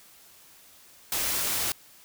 white noise, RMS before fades -28 dBFS, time 1.12-1.72 s, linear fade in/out 2 ms, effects white hiss -54 dBFS RMS until 2.04 s

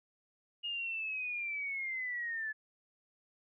sine linear sweep, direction down, 2862 to 1719 Hz, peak -35 dBFS, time 0.63-2.53 s, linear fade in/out 20 ms, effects none

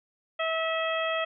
harmonic tone, 648 Hz, E5, 30 cents flat, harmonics 1 / 2 / 3 / 4 / 5, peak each -29 / -32 / -34 / -35 / -36 dBFS, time 0.39-1.25 s, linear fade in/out 10 ms, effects none

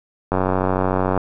click train, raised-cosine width 1 ms, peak -5 dBFS, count 81, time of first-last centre 0.32-1.177 s, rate 93.4 Hz, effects none

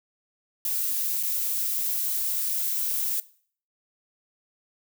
violet noise with dropouts, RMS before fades -27 dBFS, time 0.65-3.2 s, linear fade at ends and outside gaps 2 ms, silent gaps 1.229-1.233 s, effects noise-tail reverb RT60 0.5 s tail -19 dB re dry

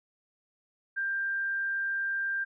sine tone, 1587 Hz, G6, 21 cents sharp, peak -28 dBFS, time 0.96-2.45 s, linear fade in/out 20 ms, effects none

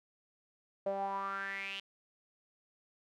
sawtooth tone with band-pass filter sweep, 196 Hz, G3, in tune, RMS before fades -38 dBFS, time 0.86-1.8 s, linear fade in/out 5 ms, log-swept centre 580 to 3100 Hz, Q 7.3, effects none

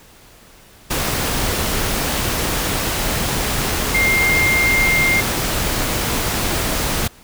sine tone in noise, 2112 Hz, C7, 16 cents sharp, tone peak -14 dBFS, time 3.94-5.21 s, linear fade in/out 10 ms, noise pink, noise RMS -20 dBFS, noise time 0.9-7.08 s, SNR +3 dB, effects pink hiss -46 dBFS RMS until 7.23 s

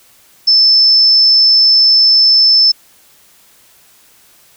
sine tone, 5274 Hz, E8, in tune, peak -5 dBFS, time 0.47-2.72 s, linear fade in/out 10 ms, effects white hiss -47 dBFS RMS until 4.56 s

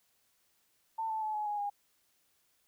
sine tone with pitch steps, 894 / 877.6 / 861.6 / 845.8 / 830.3 / 815.1 Hz, A5 / A5 / A5 / G#5 / G#5 / G#5, +27 / -5 / -37 / +31 / -1 / -33 cents, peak -32 dBFS, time 0.98-1.7 s, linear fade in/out 10 ms, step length 120 ms, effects white hiss -73 dBFS RMS until 2.67 s

